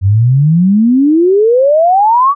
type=exponential sweep; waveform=sine; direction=up; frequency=92.5 to 1174.7 Hz; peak=-5 dBFS; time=0.01-2.35 s; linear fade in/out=50 ms; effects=none